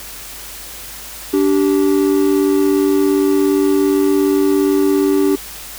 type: tone pair together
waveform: triangle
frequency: 290.7 / 388 Hz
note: D4 / G4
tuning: -18 / -18 cents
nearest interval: perfect fourth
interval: 500 cents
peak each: -12 dBFS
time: 1.33-5.36 s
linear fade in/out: 10 ms
effects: added 50 Hz sine -41 dBFS peak until 5.78 s + white hiss -32 dBFS RMS until 5.78 s